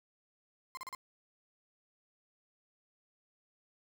35% pulse tone bursts, 1046.5 Hz, C6, in tune, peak -39 dBFS, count 4, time 0.75-0.949 s, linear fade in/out 0 ms, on 22 ms, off 37 ms, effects none

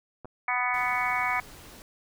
clicks, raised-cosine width 1 ms, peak -28 dBFS, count 2, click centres 0.247 / 0.255 s
harmonic tone, 248.1 Hz, B3, 8 cents sharp, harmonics 3 / 4 / 5 / 6 / 7 / 8 / 9, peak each -32 / -31 / -32 / -39 / -35 / -35 / -29 dBFS, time 0.48-1.4 s, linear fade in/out 2 ms
pink noise, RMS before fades -48 dBFS, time 0.74-1.82 s, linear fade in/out 0 ms
effects none

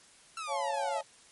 sawtooth exponential sweep, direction down, 1364 to 622 Hz, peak -33 dBFS, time 0.37-1.01 s, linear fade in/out 2 ms
sine chord, Db augmented, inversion none, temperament just, 554.4 / 693 / 866.2 Hz, Db5 / F5 / A5, 0 / -14 / -27 cents, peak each -35 / -38 / -33 dBFS, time 0.47-1.03 s, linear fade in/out 50 ms
effects white hiss -58 dBFS RMS until 1.31 s + MP3 48 kbps

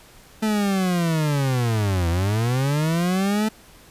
40% pulse linear two-way sweep, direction down then up, 220 to 82.41 to 220 Hz, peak -18 dBFS, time 0.42-3.49 s, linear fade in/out 10 ms, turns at 2.09 s, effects pink hiss -49 dBFS RMS until 3.9 s + resampled to 32000 Hz

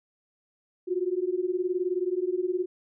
sine beating tone pair, 353.7 / 372.7 Hz, F4 / F#4, +22 / +13 cents, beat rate 19 Hz, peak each -28 dBFS, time 0.87-2.66 s, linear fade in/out 20 ms, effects none

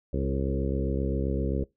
harmonic tone with a mistuned harmonic, 67.6 Hz, C#2, 43 cents flat, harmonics 1 / 2 / 3 / 4 / 5 / 6 / 7 / 8, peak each -29 / -32 / -34 / -35 / -36 / -37 / -37 / -38 dBFS, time 0.13-1.64 s, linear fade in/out 5 ms, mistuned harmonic 6, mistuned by +15 cents, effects noise-tail reverb RT60 0.2 s tail -23 dB re dry

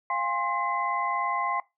sine tone cluster, 696 / 813 / 1056 / 2034 Hz, F5 / G#5 / C6 / C7, -6 / -37 / +16 / -50 cents, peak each -34 / -32 / -27 / -34 dBFS, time 0.1-1.6 s, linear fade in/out 2 ms, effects noise-tail reverb RT60 0.2 s tail -20 dB re dry

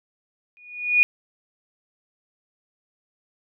sine tone with exponential growth, 2455 Hz, D#7, 24 cents flat, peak -10 dBFS, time 0.57-1.03 s, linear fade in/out 0 ms, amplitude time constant 100 ms, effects none

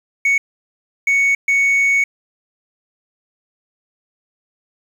sine tone bursts at uneven times, 2223 Hz, C#7, 4 cents sharp, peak -9 dBFS, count 3, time 0.25-0.38 / 1.07-1.35 / 1.48-2.04 s, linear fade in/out 5 ms, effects tanh soft clip ceiling -11 dBFS + 7-bit

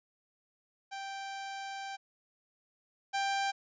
sawtooth tone pair in turn, 784 / 788.5 Hz, G5 / G5, 0 / +10 cents, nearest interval unison, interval 10 cents, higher second, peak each -35 / -26 dBFS, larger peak second, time 0.91-1.97 / 3.13-3.52 s, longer first, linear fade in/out 20 ms, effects resampled to 16000 Hz

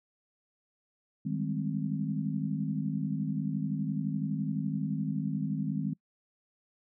sine chord, Ab major seventh, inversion second, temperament equal, 155.56 / 196 / 207.7 / 261.6 Hz, Eb3 / G3 / Ab3 / C4, 0 / 0 / 0 / 0 cents, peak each -33 / -36 / -35 / -36 dBFS, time 1.25-5.94 s, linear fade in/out 10 ms, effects noise-tail reverb RT60 0.1 s tail -25 dB re dry

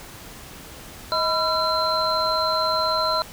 sine tone cluster, 633 / 1000 / 1357 / 4101 Hz, D#5 / B5 / E6 / C8, +30 / +21 / +50 / -36 cents, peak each -25 dBFS, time 1.12-3.22 s, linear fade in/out 0 ms, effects pink hiss -41 dBFS RMS until 3.32 s

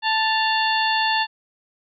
harmonic tone with a mistuned harmonic, 880 Hz, A5, in tune, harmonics 1 / 2 / 3 / 4 / 5, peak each -21 / -24 / -26 / -27 / -28 dBFS, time 0.02-1.27 s, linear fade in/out 50 ms, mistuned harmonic 3, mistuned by +86 cents, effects none

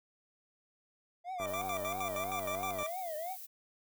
triangle tone with vibrato, 679 Hz, F5, 49 cents flat, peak -35 dBFS, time 1.24-3.37 s, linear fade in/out 50 ms, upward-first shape triangle, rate 3 Hz, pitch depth 220 cents each way
25% pulse tone with tremolo, 1174.7 Hz, D6, in tune, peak -33 dBFS, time 1.38-2.91 s, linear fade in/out 50 ms, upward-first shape square, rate 6.4 Hz, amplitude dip 80%
click train, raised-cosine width 1 ms, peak -30 dBFS, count 138, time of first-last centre 1.4-2.829 s, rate 95.9 Hz
violet noise, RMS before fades -47 dBFS, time 1.46-3.47 s, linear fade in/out 20 ms
effects none

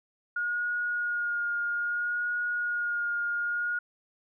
sine tone with vibrato, 1432 Hz, F6, 43 cents sharp, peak -27 dBFS, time 0.36-3.79 s, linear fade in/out 5 ms, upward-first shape sine, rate 0.61 Hz, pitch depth 17 cents each way, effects none

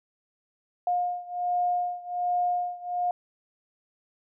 sine beating tone pair, 712 / 713.3 Hz, F5 / F5, +33 / +36 cents, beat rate 1.3 Hz, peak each -27 / -29 dBFS, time 0.87-3.11 s, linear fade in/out 2 ms, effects none

